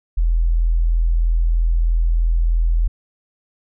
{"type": "tone", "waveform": "sine", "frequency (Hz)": 41.57, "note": "E1", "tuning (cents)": 15, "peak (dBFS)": -13, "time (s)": [0.17, 2.88], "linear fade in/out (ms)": 10, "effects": []}